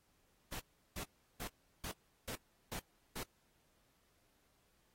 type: noise bursts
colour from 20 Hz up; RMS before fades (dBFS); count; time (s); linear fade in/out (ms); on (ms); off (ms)
pink; -44; 7; 0.52-3.233; 5; 79; 360
effects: pink hiss -75 dBFS RMS until 4.94 s + AAC 48 kbps